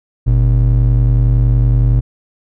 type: ring-modulated tone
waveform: triangle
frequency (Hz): 85.4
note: F2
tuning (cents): -38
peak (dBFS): -3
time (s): 0.26-2.01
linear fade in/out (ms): 20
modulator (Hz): 35.4
effects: none